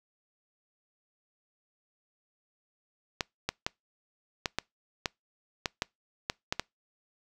clicks, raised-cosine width 0.2 ms, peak -11 dBFS, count 11, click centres 3.208 / 3.49 / 3.665 / 4.458 / 4.586 / 5.058 / 5.658 / 5.821 / 6.299 / 6.525 / 6.596 s, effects noise-tail reverb RT60 0.2 s tail -26 dB re dry

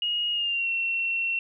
sine tone with pitch glide, 2875 to 2718 Hz, F7 to F7, +50 to -48 cents, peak -24 dBFS, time 0.02-1.39 s, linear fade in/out 2 ms, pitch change -98 cents, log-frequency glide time 0.32-0.69 s, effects none

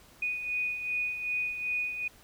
sine beating tone pair, 2474 / 2476.6 Hz, D#7 / D#7, -10 / -9 cents, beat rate 2.6 Hz, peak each -38 / -30 dBFS, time 0.22-2.08 s, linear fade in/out 5 ms, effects pink hiss -57 dBFS RMS until 2.23 s

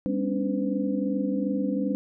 sine tone cluster, 200.6 / 246.7 / 273.7 / 296.4 / 506 Hz, G3 / B3 / C#4 / D4 / B4, +40 / -2 / -22 / +16 / +42 cents, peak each -28 / -35 / -28 / -32 / -33 dBFS, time 0.06-1.95 s, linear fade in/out 0 ms, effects none

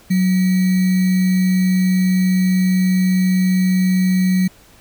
sine tone with sample-and-hold, 185 Hz, F#3, in tune, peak -12 dBFS, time 0.1-4.48 s, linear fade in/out 10 ms, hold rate 2100 Hz, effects pink hiss -48 dBFS RMS until 4.8 s

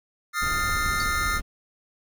square chord, F dominant seventh, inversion third, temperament equal with one note detuned, 1244.5 / 1396.9 / 1785.6 / 2093 Hz, Eb6 / F6 / A6 / C7, 0 / 0 / +25 / 0 cents, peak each -29 / -29 / -32 / -32 dBFS, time 0.33-1.41 s, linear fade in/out 50 ms
brown noise, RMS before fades -31 dBFS, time 0.41-1.42 s, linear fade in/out 20 ms
sine tone with exponential decay, 4500 Hz, C#8, 25 cents sharp, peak -27 dBFS, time 1-1.08 s, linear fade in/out 1 ms, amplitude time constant 17 ms
effects none

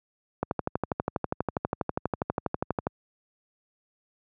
click train, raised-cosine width 1 ms, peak -12 dBFS, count 31, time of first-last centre 0.43-2.869 s, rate 12.3 Hz, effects high-pass 80 Hz 12 dB/octave

